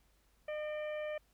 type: harmonic tone with a mistuned harmonic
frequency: 607 Hz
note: D#5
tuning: 43 cents flat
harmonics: 1 / 2 / 3 / 4 / 5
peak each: -37 / -53 / -49 / -50 / -58 dBFS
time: 0.48-1.18 s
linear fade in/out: 5 ms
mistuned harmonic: 4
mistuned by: -50 cents
effects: added 50 Hz sine -70 dBFS peak until 1.33 s + pink hiss -73 dBFS RMS until 1.33 s